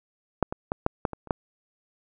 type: clicks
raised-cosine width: 1 ms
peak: -6 / -17 / -12 / -7 / -9 / -20 / -29 / -9 dBFS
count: 8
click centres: 0.427 / 0.525 / 0.719 / 0.864 / 1.052 / 1.133 / 1.273 / 1.308 s
effects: none

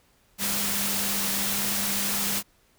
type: tone in noise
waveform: sine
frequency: 200 Hz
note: G3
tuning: 35 cents sharp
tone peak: -35 dBFS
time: 0.38-2.43 s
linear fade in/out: 50 ms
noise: white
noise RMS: -27 dBFS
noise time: 0.38-2.43 s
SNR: -11 dB
effects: pink hiss -63 dBFS RMS until 2.78 s

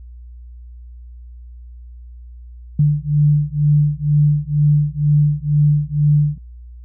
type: beating tone pair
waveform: sine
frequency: 146.83 / 148.93 Hz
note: D3 / D3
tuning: 0 / +25 cents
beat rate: 2.1 Hz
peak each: -15 dBFS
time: 2.79-6.38 s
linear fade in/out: 5 ms
effects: added 60 Hz sine -34 dBFS peak until 6.84 s

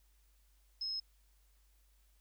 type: tone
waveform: sine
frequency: 5160 Hz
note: E8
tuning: 38 cents flat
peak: -36 dBFS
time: 0.81-1 s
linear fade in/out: 5 ms
effects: added 50 Hz sine -66 dBFS peak until 2.2 s + white hiss -75 dBFS RMS until 2.2 s

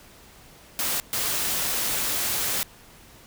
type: noise bursts at uneven times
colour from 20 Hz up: white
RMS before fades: -26 dBFS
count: 2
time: 0.79-1 / 1.13-2.63 s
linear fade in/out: 0 ms
effects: pink hiss -50 dBFS RMS until 3.26 s

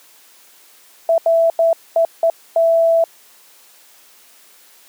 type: tone bursts at uneven times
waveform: sine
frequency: 662 Hz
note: E5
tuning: 7 cents sharp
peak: -10 dBFS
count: 6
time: 1.09-1.18 / 1.26-1.5 / 1.59-1.73 / 1.96-2.05 / 2.23-2.3 / 2.56-3.04 s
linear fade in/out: 2 ms
effects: white hiss -48 dBFS RMS until 4.88 s + high-pass 300 Hz 12 dB/octave

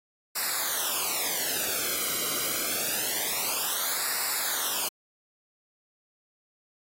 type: noise with flanger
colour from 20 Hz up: white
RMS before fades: -29 dBFS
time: 0.35-4.89 s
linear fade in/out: 10 ms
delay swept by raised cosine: 0.31 to 1.15 ms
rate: 0.26 Hz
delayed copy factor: -1
effects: AAC 48 kbps

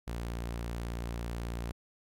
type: tone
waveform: sawtooth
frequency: 58.27 Hz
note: A#1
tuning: in tune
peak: -31 dBFS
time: 0.07-1.72 s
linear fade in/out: 10 ms
effects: AAC 64 kbps

